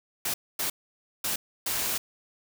white noise bursts at uneven times, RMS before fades -29 dBFS, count 4, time 0.25-0.34 / 0.59-0.7 / 1.24-1.36 / 1.66-1.98 s, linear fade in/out 5 ms, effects none

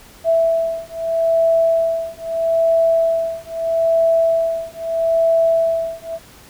sine beating tone pair, 659.3 / 660.08 Hz, E5 / E5, 0 / +2 cents, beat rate 0.78 Hz, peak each -17 dBFS, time 0.24-6.19 s, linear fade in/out 50 ms, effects pink hiss -44 dBFS RMS until 6.49 s

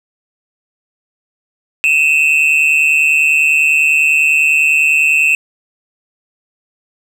triangle tone pair together, 2540 / 2690 Hz, D#7 / E7, +35 / +34 cents, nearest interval minor second, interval 99 cents, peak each -10 dBFS, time 1.84-5.35 s, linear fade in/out 0 ms, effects none

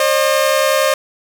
sawtooth tone pair together, 536 / 606.9 Hz, C5 / D#5, +42 / -43 cents, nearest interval major second, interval 215 cents, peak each -11 dBFS, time 0-0.94 s, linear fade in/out 2 ms, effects none

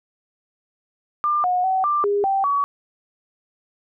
sine tone with pitch steps, 1195 / 725 / 757 / 1184 / 406.7 / 780 / 1132 Hz, D6 / F#5 / F#5 / D6 / G#4 / G5 / C#6, +30 / -35 / +39 / +14 / -36 / -9 / +36 cents, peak -17 dBFS, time 1.24-2.64 s, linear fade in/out 0 ms, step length 200 ms, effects none

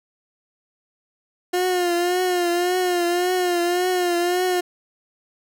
30% pulse tone with vibrato, 356.1 Hz, F4, 34 cents sharp, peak -16 dBFS, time 1.53-4.61 s, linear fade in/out 10 ms, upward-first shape triangle, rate 1.8 Hz, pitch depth 62 cents each way, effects none

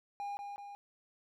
triangle tone with echo, 810 Hz, G#5, 43 cents flat, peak -35 dBFS, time 0.2-0.37 s, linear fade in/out 0 ms, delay 190 ms, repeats 2, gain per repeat -4 dB, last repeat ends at 0.75 s, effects none

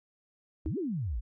sine exponential two-way sweep, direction up then down, 46.03 to 415.3 to 46.03 Hz, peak -30 dBFS, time 0.65-1.21 s, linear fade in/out 20 ms, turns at 0.78 s
sine tone with exponential decay, 313.7 Hz, D#4, 14 cents sharp, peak -29 dBFS, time 0.66-0.79 s, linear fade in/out 0 ms, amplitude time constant 27 ms
effects none

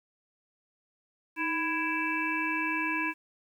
harmonic tone with a mistuned harmonic, 331.1 Hz, E4, 8 cents sharp, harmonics 1 / 3 / 5 / 7 / 8, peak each -34 / -34 / -34 / -34 / -34 dBFS, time 1.36-3.14 s, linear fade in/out 50 ms, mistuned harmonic 1, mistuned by -87 cents, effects 10-bit

